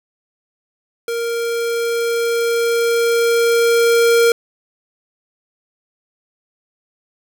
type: tone with level ramp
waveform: square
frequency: 466.2 Hz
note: A#4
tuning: in tune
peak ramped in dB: -20 to -10 dBFS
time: 1.08-4.32 s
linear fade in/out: 2 ms
effects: none